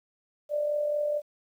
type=tone with amplitude modulation; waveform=sine; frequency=592 Hz; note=D5; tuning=14 cents sharp; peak=-23 dBFS; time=0.49-1.22 s; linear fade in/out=50 ms; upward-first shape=sine; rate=44.5 Hz; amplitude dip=45%; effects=10-bit